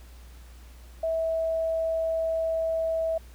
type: tone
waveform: sine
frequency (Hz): 651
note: E5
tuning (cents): -22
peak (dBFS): -24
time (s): 1.03-3.18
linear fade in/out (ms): 5
effects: added 60 Hz sine -45 dBFS peak until 3.34 s + pink hiss -56 dBFS RMS until 3.34 s